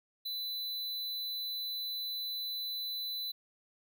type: tone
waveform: square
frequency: 4000 Hz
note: B7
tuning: 21 cents sharp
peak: -36 dBFS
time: 0.25-3.32 s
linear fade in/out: 10 ms
effects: none